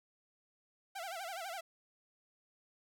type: tone with vibrato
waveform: sawtooth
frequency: 723 Hz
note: F#5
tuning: 40 cents flat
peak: -37 dBFS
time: 0.95-1.61 s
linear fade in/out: 10 ms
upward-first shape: sine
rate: 12 Hz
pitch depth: 170 cents each way
effects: none